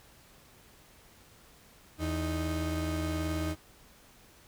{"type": "tone pair together", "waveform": "35% pulse", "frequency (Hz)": [82.46, 311.1], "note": ["E2", "D#4"], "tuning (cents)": [1, 0], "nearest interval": "octave + major seventh", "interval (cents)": 2299, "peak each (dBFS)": [-31, -32], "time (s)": [1.98, 3.56], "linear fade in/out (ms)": 50, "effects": ["pink hiss -58 dBFS RMS until 4.47 s"]}